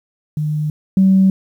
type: tone pair in turn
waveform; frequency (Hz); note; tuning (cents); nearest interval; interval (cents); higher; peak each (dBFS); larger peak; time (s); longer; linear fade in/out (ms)
sine; 151.6 / 191; D#3 / G3; -45 / -45; major third; 400; second; -16 / -7; second; 0.37-0.7 / 0.97-1.3; neither; 2
effects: tanh soft clip ceiling -3 dBFS + 8-bit